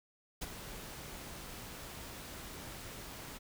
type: noise with ADSR envelope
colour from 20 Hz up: pink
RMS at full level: -38 dBFS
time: 0.41-3.39 s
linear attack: 13 ms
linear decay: 32 ms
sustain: -9 dB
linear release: 25 ms
effects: none

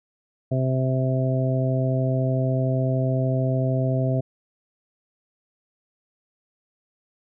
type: harmonic tone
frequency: 130.5 Hz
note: C3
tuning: 4 cents flat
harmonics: 1 / 2 / 3 / 4 / 5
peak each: -21 / -28 / -32 / -32 / -28 dBFS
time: 0.51-4.21 s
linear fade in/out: 10 ms
effects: none

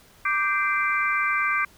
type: harmonic tone with a mistuned harmonic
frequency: 392 Hz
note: G4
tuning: in tune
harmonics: 3 / 4 / 5 / 6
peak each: -25 / -26 / -27 / -28 dBFS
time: 0.25-1.65 s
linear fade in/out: 5 ms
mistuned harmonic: 5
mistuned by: +91 cents
effects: pink hiss -54 dBFS RMS until 1.77 s

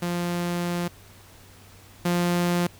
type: tone pair in turn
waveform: sawtooth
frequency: 174.4 / 175.07 Hz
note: F3 / F3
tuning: -2 / +5 cents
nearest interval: unison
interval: 7 cents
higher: second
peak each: -21 / -17 dBFS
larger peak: second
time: 0.02-0.88 / 2.05-2.67 s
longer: first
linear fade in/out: 5 ms
effects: added 96 Hz sine -51 dBFS peak until 2.79 s + pink hiss -51 dBFS RMS until 2.79 s

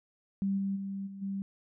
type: tone with level steps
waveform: sine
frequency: 196 Hz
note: G3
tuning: in tune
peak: -27 / -29 / -34 / -41 / -32 dBFS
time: 0.42-1.42 s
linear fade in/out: 0 ms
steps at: 0.57 / 0.75 / 1.06 / 1.21 s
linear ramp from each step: 20 ms
effects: none

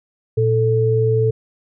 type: tone pair together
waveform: sine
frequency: 116.54 / 440 Hz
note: A#2 / A4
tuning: 0 / 0 cents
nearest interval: octave + major seventh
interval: 2300 cents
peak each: -16 dBFS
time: 0.37-1.31 s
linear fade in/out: 10 ms
effects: none

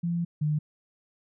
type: tone pair in turn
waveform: sine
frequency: 171 / 151.2 Hz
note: F3 / D#3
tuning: -36 / -49 cents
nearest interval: major second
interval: 213 cents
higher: first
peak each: -25 / -23 dBFS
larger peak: second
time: 0.03-0.25 / 0.41-0.59 s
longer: first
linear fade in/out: 10 ms
effects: none

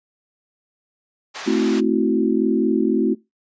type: band-pass noise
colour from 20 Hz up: pink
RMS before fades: -33 dBFS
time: 1.34-1.81 s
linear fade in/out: 20 ms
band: 830 to 6200 Hz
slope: 12 dB/octave
type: chord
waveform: sine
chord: F# half-diminished seventh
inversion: first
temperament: equal with one note detuned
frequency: 220 / 261.6 / 326.2 / 370 Hz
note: A3 / C4 / E4 / F#4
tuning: 0 / 0 / -18 / 0 cents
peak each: -21 dBFS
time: 1.46-3.15 s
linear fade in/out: 20 ms
effects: noise-tail reverb RT60 0.2 s tail -21 dB re dry + resampled to 16000 Hz

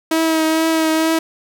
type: tone with vibrato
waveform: sawtooth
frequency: 320.6 Hz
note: E4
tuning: 48 cents flat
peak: -10 dBFS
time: 0.11-1.19 s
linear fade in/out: 5 ms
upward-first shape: triangle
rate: 2.2 Hz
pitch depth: 24 cents each way
effects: none

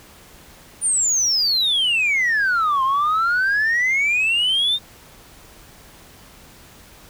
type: exponential two-way sweep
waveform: sine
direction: down then up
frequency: 9397 to 1041 to 3697 Hz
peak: -14 dBFS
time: 0.81-4.79 s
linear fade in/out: 50 ms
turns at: 2.83 s
effects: tanh soft clip ceiling -14 dBFS + pink hiss -46 dBFS RMS until 7.09 s

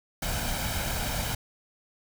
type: noise with comb filter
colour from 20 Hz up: pink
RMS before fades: -30 dBFS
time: 0.22-1.35 s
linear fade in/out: 5 ms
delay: 1.3 ms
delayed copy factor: +0.55
effects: none

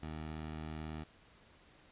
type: tone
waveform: 15% pulse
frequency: 78 Hz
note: D#2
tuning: 5 cents sharp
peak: -35 dBFS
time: 0.02-1.04 s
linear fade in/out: 10 ms
effects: pink hiss -63 dBFS RMS until 1.91 s + resampled to 8000 Hz

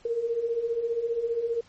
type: beating tone pair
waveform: sine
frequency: 453 / 468 Hz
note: A#4 / A#4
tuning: -50 / +7 cents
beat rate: 15 Hz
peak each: -32 / -26 dBFS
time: 0.05-1.61 s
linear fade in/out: 5 ms
effects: pink hiss -58 dBFS RMS until 1.68 s + MP3 32 kbps

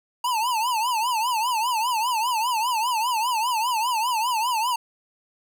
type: tone with vibrato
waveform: square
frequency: 935 Hz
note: A#5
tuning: 5 cents sharp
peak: -22 dBFS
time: 0.24-4.76 s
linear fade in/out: 5 ms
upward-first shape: triangle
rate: 5 Hz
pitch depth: 180 cents each way
effects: none

